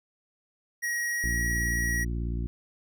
square tone with pitch glide, 1897 to 1910.2 Hz, A#6 to A#6, +30 to +42 cents, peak -28 dBFS, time 0.82-2.05 s, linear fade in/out 20 ms, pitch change +12 cents, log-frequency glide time 1.1-1.43 s
harmonic tone, 58.27 Hz, A#1, in tune, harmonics 1 / 2 / 3 / 4 / 5 / 6, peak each -29 / -35 / -39 / -41 / -43 / -45 dBFS, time 1.24-2.47 s, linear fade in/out 0 ms
effects none

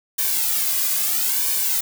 blue noise with flanger, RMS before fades -21 dBFS, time 0.18-1.81 s, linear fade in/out 10 ms, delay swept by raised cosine 1.5 to 2.25 ms, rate 0.76 Hz, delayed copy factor -0.9, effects none

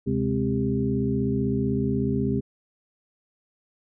sine tone cluster, 74.3 / 129.9 / 205.1 / 261.2 / 398.6 Hz, D2 / C3 / G#3 / C4 / G4, +21 / -12 / -21 / -3 / +29 cents, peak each -34 / -27 / -27 / -27 / -29 dBFS, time 0.06-2.41 s, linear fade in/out 20 ms, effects none

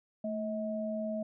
sine tone pair together, 220.2 / 637.4 Hz, A3 / D#5, +2 / +42 cents, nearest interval octave + tritone, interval 1840 cents, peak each -35 / -35 dBFS, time 0.24-1.23 s, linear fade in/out 5 ms, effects none

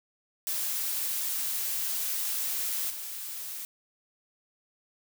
blue noise with level steps, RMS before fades -31 / -38 dBFS, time 0.47-3.65 s, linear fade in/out 0 ms, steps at 2.9 s, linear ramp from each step 2 ms, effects none

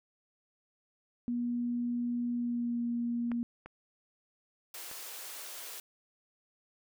sine tone with pitch glide, 240.7 to 237.2 Hz, B3 to A#3, -44 to +30 cents, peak -30 dBFS, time 1.28-3.43 s, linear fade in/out 0 ms, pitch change -26 cents, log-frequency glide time 2.34-2.8 s
clicks, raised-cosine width 0.5 ms, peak -27 / -31 / -32 dBFS, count 3, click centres 3.317 / 3.66 / 4.914 s
white high-pass noise, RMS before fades -44 dBFS, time 4.74-5.8 s, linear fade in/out 2 ms, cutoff 360 Hz, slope 24 dB/octave
effects none

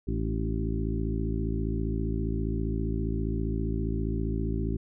harmonic tone with a mistuned harmonic, 55 Hz, A1, in tune, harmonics 1 / 2 / 3 / 4 / 5 / 6 / 7, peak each -30 / -33 / -35 / -36 / -37 / -38 / -38 dBFS, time 0.07-4.77 s, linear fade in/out 10 ms, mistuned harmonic 5, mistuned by +39 cents, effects none

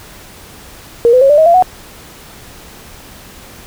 sine tone with pitch steps, 469.6 / 506.2 / 545.7 / 588.3 / 634.1 / 683.6 / 736.9 Hz, A#4 / B4 / C#5 / D5 / D#5 / F5 / F#5, +13 / +43 / -27 / +3 / +33 / -37 / -7 cents, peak -4 dBFS, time 1.05-1.624 s, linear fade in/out 0 ms, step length 82 ms, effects pink hiss -36 dBFS RMS until 3.66 s

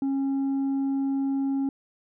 sine tone with tanh clipping, 272.9 Hz, C#4, 27 cents flat, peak -24 dBFS, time 0.02-1.69 s, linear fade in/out 2 ms, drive 3 dB, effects none

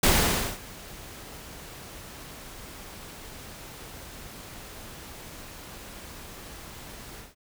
pink noise with ADSR envelope, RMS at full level -19 dBFS, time 0.03-7.35 s, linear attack 6 ms, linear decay 540 ms, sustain -24 dB, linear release 160 ms, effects none

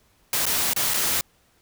white noise with dropouts, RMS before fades -23 dBFS, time 0.33-1.21 s, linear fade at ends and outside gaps 1 ms, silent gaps 0.455-0.465 / 0.734-0.763 / 0.937-0.942 s, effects pink hiss -62 dBFS RMS until 1.61 s

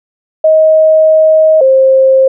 sine tone pair in turn, 630 / 529.8 Hz, D#5 / C5, +21 / +22 cents, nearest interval minor third, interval 299 cents, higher first, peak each -3 dBFS, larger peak neither, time 0.44-1.61 / 1.61-2.28 s, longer first, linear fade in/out 5 ms, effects none

